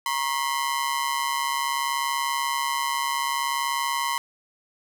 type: ring-modulated tone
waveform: sawtooth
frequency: 1016 Hz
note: B5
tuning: 49 cents sharp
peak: -17 dBFS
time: 0.06-4.18 s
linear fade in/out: 0 ms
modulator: 70.3 Hz
effects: none